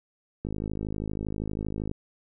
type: click train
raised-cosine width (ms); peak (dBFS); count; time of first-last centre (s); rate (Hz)
3; -19; 78; 0.45-1.914; 52.6
effects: none